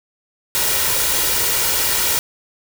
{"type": "noise with comb filter", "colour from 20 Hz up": "white", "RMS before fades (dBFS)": -18, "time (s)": [0.55, 2.19], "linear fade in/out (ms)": 0, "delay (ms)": 2.1, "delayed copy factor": 0.5, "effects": []}